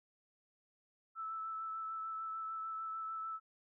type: tone with vibrato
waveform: sine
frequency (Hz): 1315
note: E6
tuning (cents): -5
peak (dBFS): -39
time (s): 1.15-3.4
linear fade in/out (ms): 50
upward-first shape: sine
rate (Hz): 6.7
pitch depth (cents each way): 14
effects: none